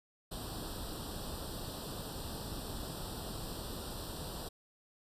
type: noise with comb filter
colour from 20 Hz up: pink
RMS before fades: -42 dBFS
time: 0.31-4.49 s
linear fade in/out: 10 ms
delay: 0.23 ms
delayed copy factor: +1
effects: resampled to 32000 Hz